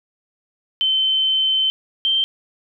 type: tone pair in turn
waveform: sine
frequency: 3079 / 3135 Hz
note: G7 / G7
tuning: -32 / -1 cents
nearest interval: unison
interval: 31 cents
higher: second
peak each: -15 dBFS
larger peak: neither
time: 0.81-1.7 / 2.05-2.24 s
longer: first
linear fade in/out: 0 ms
effects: none